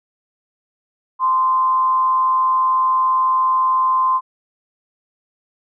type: tone with frequency modulation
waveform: sine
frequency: 1039 Hz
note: C6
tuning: 12 cents flat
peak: -13 dBFS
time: 1.19-4.21 s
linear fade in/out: 50 ms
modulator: 169 Hz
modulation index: 0.23
effects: none